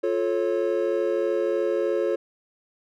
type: tone cluster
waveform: triangle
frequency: 351.7 / 434.9 / 548 Hz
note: F4 / A4 / C#5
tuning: +12 / -20 / -20 cents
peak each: -24 dBFS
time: 0.03-2.16 s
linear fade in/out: 10 ms
effects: none